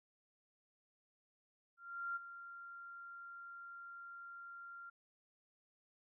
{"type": "tone with ADSR envelope", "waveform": "sine", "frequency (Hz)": 1386, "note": "F6", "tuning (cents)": -14, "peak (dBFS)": -37, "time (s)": [1.77, 4.9], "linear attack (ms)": 390, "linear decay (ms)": 19, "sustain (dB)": -12, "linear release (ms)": 9, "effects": []}